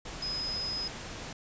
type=tone in noise; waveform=sine; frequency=5060 Hz; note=D#8; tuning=28 cents sharp; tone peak=-32 dBFS; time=0.22-0.88 s; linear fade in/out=5 ms; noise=pink; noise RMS=-41 dBFS; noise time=0.05-1.33 s; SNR=+6 dB; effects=resampled to 16000 Hz